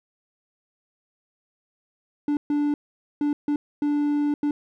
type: tone bursts at uneven times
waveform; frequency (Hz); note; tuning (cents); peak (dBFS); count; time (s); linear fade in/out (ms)
triangle; 292.6; D4; -6; -18; 6; 2.28-2.37 / 2.5-2.74 / 3.21-3.33 / 3.48-3.56 / 3.82-4.34 / 4.43-4.51; 2
effects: none